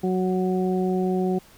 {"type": "harmonic tone", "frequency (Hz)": 185, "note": "F#3", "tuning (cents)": 0, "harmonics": [1, 2, 3, 4], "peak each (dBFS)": [-23, -24, -37, -31], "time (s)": [0.03, 1.39], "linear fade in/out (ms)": 10, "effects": ["pink hiss -52 dBFS RMS until 1.57 s"]}